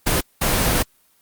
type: noise bursts at uneven times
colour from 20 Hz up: pink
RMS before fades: -18 dBFS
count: 2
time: 0.06-0.21 / 0.41-0.83 s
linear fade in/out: 10 ms
effects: white hiss -59 dBFS RMS until 1.21 s + Opus 24 kbps